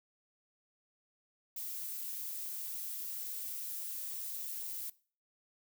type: noise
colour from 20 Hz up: violet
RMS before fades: -41 dBFS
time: 1.56-4.9 s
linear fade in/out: 5 ms
effects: noise-tail reverb RT60 0.4 s tail -20 dB re dry